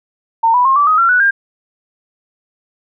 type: tone with pitch steps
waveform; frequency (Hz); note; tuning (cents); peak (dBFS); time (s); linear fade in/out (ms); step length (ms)
sine; 910 / 986.6 / 1069.7 / 1159.9 / 1257.5 / 1363.5 / 1478.3 / 1602.8; A#5 / B5 / C6 / D6 / D#6 / F6 / F#6 / G6; -42 / -2 / +38 / -22 / +18 / -42 / -2 / +38; -8; 0.43-1.31; 10; 110
effects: none